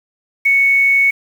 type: tone with quantisation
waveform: sine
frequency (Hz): 2217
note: C#7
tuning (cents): 0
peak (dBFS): -9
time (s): 0.45-1.11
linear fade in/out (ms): 10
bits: 6
effects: none